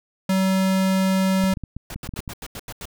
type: tone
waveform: square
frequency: 190 Hz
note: F#3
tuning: 46 cents sharp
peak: -18 dBFS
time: 0.29-1.54 s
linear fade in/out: 5 ms
type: clicks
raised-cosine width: 5 ms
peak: -19 dBFS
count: 10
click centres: 1.439 / 1.531 / 1.572 / 1.637 / 1.766 / 1.96 / 2.091 / 2.138 / 2.191 / 2.278 s
type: noise bursts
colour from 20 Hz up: pink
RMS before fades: -34 dBFS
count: 8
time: 1.9-2.855 s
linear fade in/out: 2 ms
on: 45 ms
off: 85 ms
effects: none